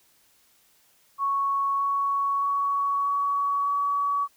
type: tone with pitch steps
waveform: sine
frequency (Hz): 1108.7 / 1115.1 / 1121.6 / 1128.1 / 1134.6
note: C#6 / C#6 / C#6 / C#6 / C#6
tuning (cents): 0 / +10 / +20 / +30 / +40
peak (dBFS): -22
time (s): 1.18-4.28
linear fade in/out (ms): 50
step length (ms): 620
effects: white hiss -62 dBFS RMS until 4.36 s